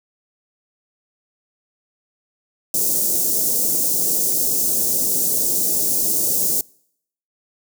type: band-stop noise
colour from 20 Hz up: white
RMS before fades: -19 dBFS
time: 2.74-6.61 s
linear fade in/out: 2 ms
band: 540 to 6100 Hz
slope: 24 dB/octave
effects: noise-tail reverb RT60 0.7 s tail -26 dB re dry + high-pass 150 Hz 12 dB/octave